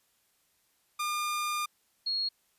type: tone pair in turn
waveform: sawtooth / sine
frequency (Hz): 1207 / 4301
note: D6 / C8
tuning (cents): +47 / +47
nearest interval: octave + minor seventh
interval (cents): 2200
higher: second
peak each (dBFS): -26 / -28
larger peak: first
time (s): 0.99-1.66 / 2.06-2.29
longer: first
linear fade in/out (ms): 10
effects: white hiss -71 dBFS RMS until 2.58 s + resampled to 32000 Hz